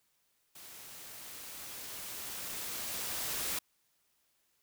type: noise with level ramp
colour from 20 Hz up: white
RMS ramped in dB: -51 to -35 dBFS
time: 0.55-3.59 s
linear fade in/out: 5 ms
effects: white hiss -75 dBFS RMS until 4.62 s